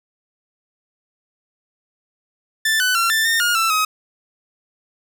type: tone with pitch steps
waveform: sawtooth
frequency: 1766 / 1500 / 1364 / 1774 / 1824 / 1427 / 1333 / 1266 Hz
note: A6 / F#6 / F6 / A6 / A#6 / F6 / E6 / D#6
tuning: +6 / +23 / -41 / +14 / -38 / +37 / +19 / +30 cents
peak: -12 dBFS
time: 2.65-3.85 s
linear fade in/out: 5 ms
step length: 150 ms
effects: none